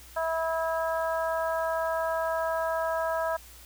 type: harmonic tone with a mistuned harmonic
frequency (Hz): 326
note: E4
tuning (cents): -19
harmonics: 2 / 3 / 4 / 5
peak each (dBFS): -28 / -32 / -35 / -36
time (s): 0.16-3.37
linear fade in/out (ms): 10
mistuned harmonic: 4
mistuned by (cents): -15
effects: added 60 Hz sine -51 dBFS peak until 3.65 s + white hiss -51 dBFS RMS until 3.65 s